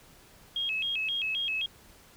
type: tone with vibrato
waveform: sine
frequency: 2900 Hz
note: F#7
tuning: 35 cents flat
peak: -28 dBFS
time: 0.56-1.66 s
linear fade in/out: 2 ms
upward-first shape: square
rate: 3.8 Hz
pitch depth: 200 cents each way
effects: pink hiss -56 dBFS RMS until 2.16 s